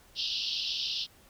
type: band-pass noise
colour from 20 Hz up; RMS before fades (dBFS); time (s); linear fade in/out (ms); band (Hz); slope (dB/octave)
pink; -33; 0.15-1.07; 50; 2800 to 5400; 96
effects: pink hiss -59 dBFS RMS until 1.29 s